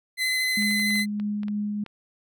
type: tone with vibrato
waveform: 30% pulse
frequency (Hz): 2035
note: C7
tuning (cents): -49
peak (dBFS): -20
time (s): 0.17-1.06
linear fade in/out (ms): 50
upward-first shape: square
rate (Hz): 13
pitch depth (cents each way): 9
type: tone with tremolo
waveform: sine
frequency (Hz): 207.7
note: G#3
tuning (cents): 0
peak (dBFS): -24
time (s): 0.57-1.84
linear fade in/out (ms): 5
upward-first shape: triangle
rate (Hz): 3.2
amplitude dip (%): 25
type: clicks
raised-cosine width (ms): 0.3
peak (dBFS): -27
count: 10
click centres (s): 0.624 / 0.711 / 0.797 / 0.906 / 0.956 / 0.994 / 1.199 / 1.433 / 1.483 / 1.863
effects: none